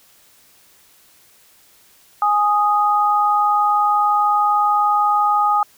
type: tone pair together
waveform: sine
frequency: 830 / 1243.6 Hz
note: G#5 / D#6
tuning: -1 / -1 cents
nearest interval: perfect fifth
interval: 700 cents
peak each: -16 dBFS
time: 2.22-5.63 s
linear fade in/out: 2 ms
effects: white hiss -52 dBFS RMS until 5.77 s